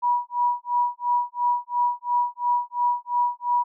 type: tone with tremolo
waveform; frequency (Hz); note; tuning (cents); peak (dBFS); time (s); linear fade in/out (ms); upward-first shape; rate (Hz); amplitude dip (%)
sine; 970; B5; -31; -17; 0.02-3.64; 20; sine; 2.9; 100
effects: none